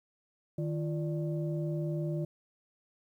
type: tone cluster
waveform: sine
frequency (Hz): 154.7 / 343 / 589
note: D#3 / F4 / D5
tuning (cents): -10 / -31 / +5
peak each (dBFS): -31 / -37 / -40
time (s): 0.58-2.25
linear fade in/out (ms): 5
effects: tanh soft clip ceiling -22 dBFS + 11-bit